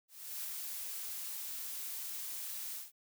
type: noise with ADSR envelope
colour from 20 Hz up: blue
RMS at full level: -40 dBFS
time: 0.08-2.92 s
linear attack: 360 ms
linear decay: 9 ms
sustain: -2 dB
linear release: 170 ms
effects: none